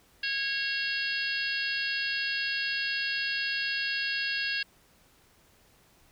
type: harmonic tone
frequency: 548 Hz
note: C#5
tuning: 20 cents flat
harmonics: 3 / 4 / 5 / 6 / 7 / 8 / 9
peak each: -32 / -43 / -33 / -39 / -43 / -36 / -38 dBFS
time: 0.23-4.63 s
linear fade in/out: 5 ms
effects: pink hiss -62 dBFS RMS until 6.11 s